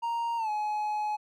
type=tone with pitch glide; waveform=triangle; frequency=932.3 to 845.1 Hz; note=A#5 to G#5; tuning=0 to +30 cents; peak=-26 dBFS; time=0.02-1.17 s; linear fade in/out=20 ms; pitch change=-170 cents; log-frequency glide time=0.37-0.5 s; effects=none